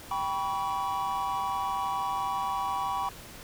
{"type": "tone cluster", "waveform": "triangle", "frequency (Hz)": [784, 978, 1128], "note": ["G5", "B5", "C#6"], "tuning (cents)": [0, -17, 30], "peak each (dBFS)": [-31, -30, -31], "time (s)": [0.11, 3.09], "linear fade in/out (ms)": 2, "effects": ["pink hiss -46 dBFS RMS until 3.43 s"]}